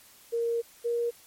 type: tone pair in turn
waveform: sine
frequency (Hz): 466.2 / 472.2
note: A#4 / A#4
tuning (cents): 0 / +22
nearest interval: unison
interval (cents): 22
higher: second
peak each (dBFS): -25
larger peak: neither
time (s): 0.32-0.62 / 0.84-1.11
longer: first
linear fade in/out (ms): 20
effects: white hiss -55 dBFS RMS until 1.26 s + MP3 64 kbps